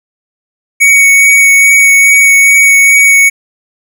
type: tone with vibrato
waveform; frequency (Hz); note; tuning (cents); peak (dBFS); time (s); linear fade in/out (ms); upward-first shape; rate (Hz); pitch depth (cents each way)
square; 2235; C#7; +14; -3; 0.8-3.3; 20; sine; 2.4; 10
effects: none